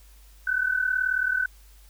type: tone pair together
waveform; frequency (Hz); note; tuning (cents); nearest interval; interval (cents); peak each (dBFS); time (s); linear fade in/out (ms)
sine; 1495.5 / 1534; F#6 / G6; +18 / -38; unison; 44; -24 / -26; 0.47-1.46; 5
effects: added 50 Hz sine -49 dBFS peak until 1.89 s + white hiss -58 dBFS RMS until 1.89 s